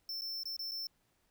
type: tone with dropouts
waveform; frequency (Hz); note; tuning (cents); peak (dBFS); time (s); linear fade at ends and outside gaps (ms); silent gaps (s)
square; 5350; E8; +25; -38; 0.09-0.87; 2; 0.211-0.218 / 0.434-0.455 / 0.566-0.592 / 0.712-0.717
effects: pink hiss -75 dBFS RMS until 1.3 s